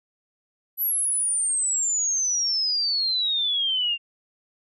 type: exponential sweep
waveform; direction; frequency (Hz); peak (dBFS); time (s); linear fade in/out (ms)
sine; down; 11990 to 2760; -21; 0.77-3.98; 50
effects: none